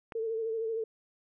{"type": "click", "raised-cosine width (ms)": 0.5, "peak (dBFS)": -26, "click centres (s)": 0.122}
{"type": "tone with vibrato", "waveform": "sine", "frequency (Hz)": 448.7, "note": "A4", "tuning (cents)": 34, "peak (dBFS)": -30, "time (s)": [0.15, 0.84], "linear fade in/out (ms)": 5, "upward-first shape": "sine", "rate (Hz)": 13, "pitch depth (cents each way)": 39}
{"effects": []}